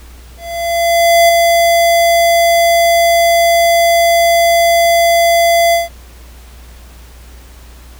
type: tone with ADSR envelope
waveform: square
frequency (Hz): 680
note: F5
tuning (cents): -46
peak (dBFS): -5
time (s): 0.37-5.89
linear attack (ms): 920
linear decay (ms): 3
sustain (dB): -3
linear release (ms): 160
effects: added 60 Hz sine -34 dBFS peak until 7.99 s + pink hiss -42 dBFS RMS until 7.99 s